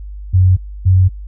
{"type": "tone pair in turn", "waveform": "sine", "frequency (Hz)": [92.5, 93.09], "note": ["F#2", "F#2"], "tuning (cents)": [0, 11], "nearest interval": "unison", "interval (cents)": 11, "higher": "second", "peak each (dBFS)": -6, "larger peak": "neither", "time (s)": [[0.33, 0.57], [0.85, 1.09]], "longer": "neither", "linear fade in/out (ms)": 20, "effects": ["added 50 Hz sine -26 dBFS peak until 1.27 s"]}